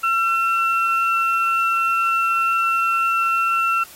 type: tone pair together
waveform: sine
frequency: 1351.7 / 2701 Hz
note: E6 / E7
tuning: +43 / +42 cents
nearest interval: octave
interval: 1199 cents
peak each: -17 / -23 dBFS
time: 0.03-3.84 s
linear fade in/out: 10 ms
effects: white hiss -43 dBFS RMS until 3.95 s + AAC 48 kbps